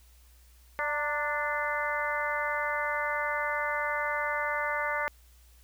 harmonic tone with a mistuned harmonic, 293.7 Hz, D4, in tune, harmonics 2 / 3 / 4 / 5 / 6 / 7, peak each -35 / -35 / -35 / -35 / -35 / -35 dBFS, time 0.79-5.08 s, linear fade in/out 0 ms, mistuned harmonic 3, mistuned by +47 cents, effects added 60 Hz sine -55 dBFS peak until 5.63 s + white hiss -63 dBFS RMS until 5.63 s

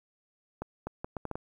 accelerating click train, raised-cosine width 1 ms, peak -21 dBFS, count 7, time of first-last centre 0.62-1.355 s, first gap 250 ms, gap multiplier 0.7, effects 10-bit

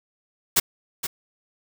white noise with echo, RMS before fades -17 dBFS, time 0.56-0.6 s, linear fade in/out 10 ms, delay 470 ms, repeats 1, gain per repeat -10 dB, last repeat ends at 1.07 s, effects none

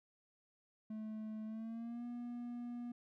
triangle tone with pitch glide, 216.9 to 240.7 Hz, A3 to B3, -25 to -44 cents, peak -40 dBFS, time 0.9-2.92 s, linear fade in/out 5 ms, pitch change +181 cents, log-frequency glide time 1.45-2.05 s, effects none

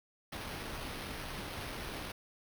pink noise with sample-and-hold, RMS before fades -42 dBFS, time 0.32-2.12 s, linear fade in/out 5 ms, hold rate 7350 Hz, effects none

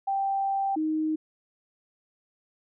sine tone pair in turn, 784 / 312.2 Hz, G5 / D#4, 0 / +6 cents, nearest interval octave + major third, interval 1594 cents, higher first, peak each -24 dBFS, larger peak neither, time 0.07-0.76 / 0.76-1.16 s, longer first, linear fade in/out 10 ms, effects none

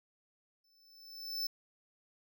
square tone with exponential growth, 5280 Hz, E8, 2 cents sharp, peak -32 dBFS, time 0.64-1.47 s, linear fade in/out 5 ms, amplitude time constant 180 ms, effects none

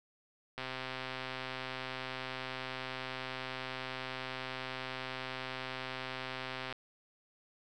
click train, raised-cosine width 0.3 ms, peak -23 dBFS, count 800, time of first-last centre 0.58-6.726 s, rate 130 Hz, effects none

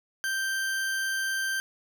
40% pulse tone, 1568 Hz, G6, in tune, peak -26 dBFS, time 0.24-1.6 s, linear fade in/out 0 ms, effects none

